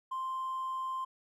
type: tone with hard clipping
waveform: triangle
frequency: 1046.5 Hz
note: C6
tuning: in tune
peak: -33 dBFS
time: 0.11-1.05 s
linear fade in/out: 10 ms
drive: 2 dB
effects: none